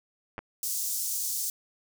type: clicks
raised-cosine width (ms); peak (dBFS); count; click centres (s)
0.5; -22; 2; 0.381 / 0.39
type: high-pass noise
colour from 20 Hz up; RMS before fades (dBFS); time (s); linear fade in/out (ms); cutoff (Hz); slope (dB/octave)
pink; -31; 0.63-1.5; 2; 5900; 24
effects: none